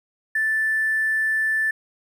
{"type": "tone with hard clipping", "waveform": "triangle", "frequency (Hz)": 1760, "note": "A6", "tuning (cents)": 0, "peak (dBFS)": -19, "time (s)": [0.35, 1.71], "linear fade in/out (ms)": 5, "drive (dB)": 3, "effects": []}